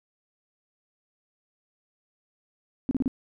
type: tone bursts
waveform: sine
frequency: 262.8 Hz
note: C4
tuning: 8 cents sharp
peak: -21 dBFS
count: 4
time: 2.89-3.079 s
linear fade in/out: 0 ms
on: 21 ms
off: 35 ms
effects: none